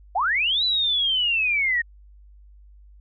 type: linear two-way sweep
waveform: sine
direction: up then down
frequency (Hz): 659.3 to 4011 to 1834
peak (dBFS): -19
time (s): 0.15-1.82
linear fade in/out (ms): 10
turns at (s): 0.64
effects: added 50 Hz sine -46 dBFS peak until 3 s